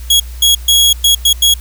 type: tone bursts at uneven times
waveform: sawtooth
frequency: 3322 Hz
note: G#7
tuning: in tune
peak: -3 dBFS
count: 6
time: 0.1-0.2 / 0.42-0.55 / 0.68-0.93 / 1.04-1.15 / 1.25-1.33 / 1.42-1.54 s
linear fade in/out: 5 ms
effects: added 60 Hz sine -24 dBFS peak until 1.6 s + white hiss -39 dBFS RMS until 1.6 s